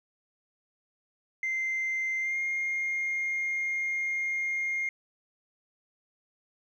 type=tone with pitch glide; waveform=sine; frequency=2083 to 2126 Hz; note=C7 to C7; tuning=-8 to +27 cents; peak=-26 dBFS; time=1.43-4.89 s; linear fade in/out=2 ms; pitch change=+35 cents; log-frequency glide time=2.2-2.37 s; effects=tanh soft clip ceiling -25 dBFS + 11-bit

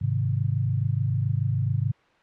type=chord; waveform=sine; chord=Ab major; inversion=none; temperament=equal; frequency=103.83 / 130.81 / 155.56 Hz; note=Ab2 / C3 / Eb3; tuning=0 / 0 / 0 cents; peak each=-25 / -25 / -31 dBFS; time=0.01-1.92 s; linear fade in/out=10 ms; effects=white hiss -59 dBFS RMS until 2.22 s + low-pass 2000 Hz 12 dB/octave

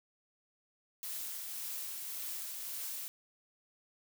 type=noise with tremolo; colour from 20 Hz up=blue; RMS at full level=-40 dBFS; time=1.03-3.08 s; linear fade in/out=0 ms; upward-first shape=triangle; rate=1.8 Hz; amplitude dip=30%; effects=none

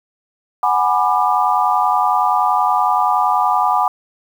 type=chord; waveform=sine; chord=G# half-diminished seventh; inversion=third; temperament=equal with one note detuned; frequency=740 / 830.6 / 987.8 / 1191.7 Hz; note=F#5 / G#5 / B5 / D6; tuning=0 / 0 / 0 / +25 cents; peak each=-18 dBFS; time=0.63-3.88 s; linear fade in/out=2 ms; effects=7-bit

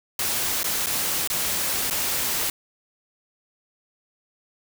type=noise with dropouts; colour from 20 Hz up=white; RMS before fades=-25 dBFS; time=0.19-2.5 s; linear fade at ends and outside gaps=2 ms; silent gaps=0.632-0.642 / 0.861-0.868 / 1.275-1.3 / 1.9-1.908 s; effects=none

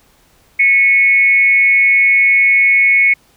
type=tone with frequency modulation; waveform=sine; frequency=2200 Hz; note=C#7; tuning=14 cents flat; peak=-7 dBFS; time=0.59-3.14 s; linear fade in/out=10 ms; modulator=237 Hz; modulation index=0.41; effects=pink hiss -52 dBFS RMS until 3.36 s

